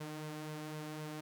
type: tone with flanger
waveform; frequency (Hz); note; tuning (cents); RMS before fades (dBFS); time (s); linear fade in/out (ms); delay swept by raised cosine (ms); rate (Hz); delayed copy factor
sawtooth; 153.3; D#3; -25; -44; 0-1.21; 10; 1.9 to 3.9; 3.9; +0.5
effects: none